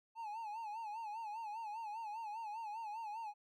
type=tone with vibrato; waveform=triangle; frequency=873 Hz; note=A5; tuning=14 cents flat; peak=-40 dBFS; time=0.15-3.34 s; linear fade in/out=50 ms; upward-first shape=sine; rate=5 Hz; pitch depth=100 cents each way; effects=none